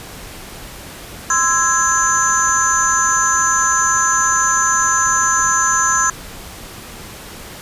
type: tone cluster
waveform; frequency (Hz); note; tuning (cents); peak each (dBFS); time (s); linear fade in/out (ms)
sine; 1036 / 1327 / 1661 / 6250 / 6990; C6 / E6 / G#6 / G8 / A8; -17 / +11 / 0 / -6 / -12; -19; 1.3-6.1; 2
effects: pink hiss -34 dBFS RMS until 7.61 s + resampled to 32000 Hz